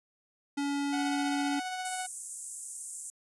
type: tone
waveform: square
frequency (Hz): 283.4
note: C#4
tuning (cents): +38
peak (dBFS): -30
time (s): 0.57-1.6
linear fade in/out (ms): 10
type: tone with tremolo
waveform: sawtooth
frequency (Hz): 740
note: F#5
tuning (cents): 0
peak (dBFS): -29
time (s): 0.92-2.07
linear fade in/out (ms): 20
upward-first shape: sine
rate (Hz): 15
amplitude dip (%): 30
type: band-pass noise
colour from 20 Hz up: pink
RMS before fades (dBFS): -42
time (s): 1.85-3.1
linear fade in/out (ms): 0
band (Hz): 7400 to 10000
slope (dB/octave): 48
effects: resampled to 24000 Hz